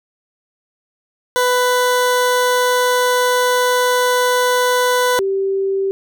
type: tone pair in turn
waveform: 20% pulse / sine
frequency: 497 / 389 Hz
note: B4 / G4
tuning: +11 / -13 cents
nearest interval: major third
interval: 424 cents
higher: first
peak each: -8 / -15 dBFS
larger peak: first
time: 1.36-5.19 / 5.19-5.91 s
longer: first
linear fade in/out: 0 ms
effects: none